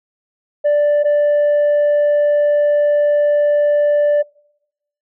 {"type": "tone pair in turn", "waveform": "sine", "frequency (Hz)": [587.3, 587.3], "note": ["D5", "D5"], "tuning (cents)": [0, 0], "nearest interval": "unison", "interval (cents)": 0, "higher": "neither", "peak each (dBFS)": -8, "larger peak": "neither", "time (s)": [[0.64, 1.04], [1.04, 4.23]], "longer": "second", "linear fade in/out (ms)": 20, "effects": ["noise-tail reverb RT60 0.8 s tail -26 dB re dry", "tanh soft clip ceiling -10 dBFS"]}